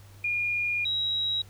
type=tone pair in turn; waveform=sine; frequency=2425 / 3849 Hz; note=D#7 / B7; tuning=-45 / -45 cents; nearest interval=minor sixth; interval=800 cents; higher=second; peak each=-25 dBFS; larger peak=neither; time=0.24-0.85 / 0.85-1.42 s; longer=first; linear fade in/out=5 ms; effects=added 99 Hz sine -48 dBFS peak until 1.49 s + pink hiss -56 dBFS RMS until 1.49 s